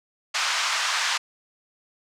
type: band-pass noise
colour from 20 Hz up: pink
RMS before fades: -25 dBFS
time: 0.34-1.18 s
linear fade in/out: 10 ms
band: 970 to 6800 Hz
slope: 24 dB/octave
effects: none